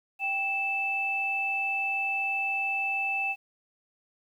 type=tone pair together; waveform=sine; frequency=784 / 2637 Hz; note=G5 / E7; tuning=0 / 0 cents; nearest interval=octave + major sixth; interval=2100 cents; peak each=-33 / -27 dBFS; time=0.19-3.36 s; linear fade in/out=50 ms; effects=10-bit